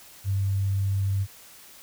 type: tone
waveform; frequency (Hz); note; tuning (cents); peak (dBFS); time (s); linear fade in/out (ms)
sine; 98; G2; 0; -22; 0.24-1.27; 50
effects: white hiss -49 dBFS RMS until 1.82 s